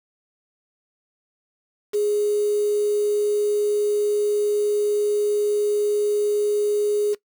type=tone with quantisation; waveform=sine; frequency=415.3 Hz; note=G#4; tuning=in tune; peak=-18 dBFS; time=1.93-7.15 s; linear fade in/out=20 ms; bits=6; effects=noise-tail reverb RT60 0.1 s tail -20 dB re dry